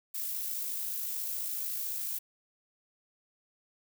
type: noise with amplitude modulation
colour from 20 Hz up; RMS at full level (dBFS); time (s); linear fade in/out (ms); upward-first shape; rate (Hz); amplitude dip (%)
violet; -34; 0.14-2.19; 10; sine; 54; 30
effects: none